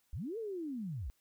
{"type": "linear two-way sweep", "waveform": "sine", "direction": "up then down", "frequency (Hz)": [48, 467.3, 48], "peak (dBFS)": -37, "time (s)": [0.13, 1.1], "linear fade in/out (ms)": 0, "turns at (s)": 0.38, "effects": ["white hiss -75 dBFS RMS until 1.2 s"]}